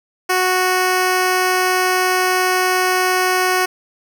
10% pulse tone, 368.6 Hz, F#4, 7 cents flat, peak -6 dBFS, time 0.29-3.66 s, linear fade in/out 10 ms, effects none

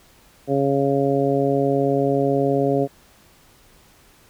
harmonic tone, 138.59 Hz, C#3, in tune, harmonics 1 / 2 / 3 / 4 / 5, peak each -25 / -22 / -21 / -23 / -26 dBFS, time 0.47-2.88 s, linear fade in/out 50 ms, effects pink hiss -53 dBFS RMS until 4.29 s

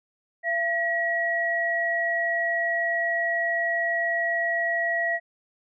sine tone pair together, 678 / 1914.6 Hz, E5 / A#6, +49 / +46 cents, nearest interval octave + tritone, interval 1797 cents, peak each -27 / -24 dBFS, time 0.43-5.2 s, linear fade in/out 50 ms, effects none

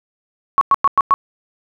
sine tone bursts, 1108.7 Hz, C#6, in tune, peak -8 dBFS, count 5, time 0.58-1.14 s, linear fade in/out 0 ms, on 32 ms, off 100 ms, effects none

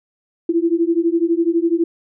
sine beating tone pair, 330 / 342 Hz, E4 / F4, +2 / -36 cents, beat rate 12 Hz, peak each -17 dBFS, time 0.49-1.84 s, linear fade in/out 5 ms, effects none

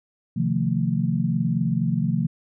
sine chord, F dominant seventh, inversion second, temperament equal with one note detuned, 130.81 / 155.56 / 174.61 / 223.3 Hz, C3 / Eb3 / F3 / A3, 0 / 0 / 0 / +26 cents, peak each -26 / -26 / -24 / -26 dBFS, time 0.36-2.27 s, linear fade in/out 10 ms, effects none

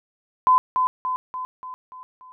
sine tone with echo, 1017 Hz, C6, 50 cents flat, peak -12 dBFS, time 0.47-0.58 s, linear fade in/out 0 ms, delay 290 ms, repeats 6, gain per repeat -5 dB, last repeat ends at 2.32 s, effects none

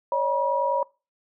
sine tone cluster, 552 / 602 / 963 Hz, C#5 / D5 / B5, -7 / +43 / -44 cents, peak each -25 / -30 / -23 dBFS, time 0.12-0.83 s, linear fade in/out 2 ms, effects noise-tail reverb RT60 0.3 s tail -23 dB re dry

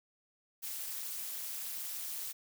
blue noise with amplitude modulation, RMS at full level -37 dBFS, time 0.62-2.33 s, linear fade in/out 20 ms, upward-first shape sine, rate 256 Hz, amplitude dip 80%, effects none

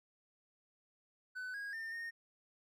triangle tone with pitch steps, 1505 / 1641 / 1806 / 1843 Hz, F#6 / G#6 / A6 / A#6, +29 / -21 / +45 / -20 cents, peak -39 dBFS, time 1.35-2.11 s, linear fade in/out 20 ms, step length 190 ms, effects none

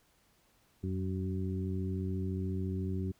harmonic tone with a mistuned harmonic, 94.1 Hz, F#2, 30 cents sharp, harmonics 1 / 2 / 3 / 4, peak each -34 / -37 / -42 / -42 dBFS, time 0.83-3.12 s, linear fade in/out 10 ms, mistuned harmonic 1, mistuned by -62 cents, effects pink hiss -69 dBFS RMS until 3.19 s

